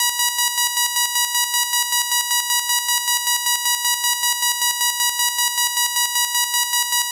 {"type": "tone with tremolo", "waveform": "5% pulse", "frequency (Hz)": 967, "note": "B5", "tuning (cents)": -37, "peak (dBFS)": -3, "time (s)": [0, 7.11], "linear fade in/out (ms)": 2, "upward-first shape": "square", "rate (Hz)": 5.2, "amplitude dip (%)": 55, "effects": []}